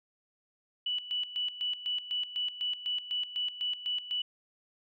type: tone with tremolo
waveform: sine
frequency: 2960 Hz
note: F#7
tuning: in tune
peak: -29 dBFS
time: 0.86-4.22 s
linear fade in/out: 5 ms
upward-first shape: square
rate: 4 Hz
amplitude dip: 75%
effects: none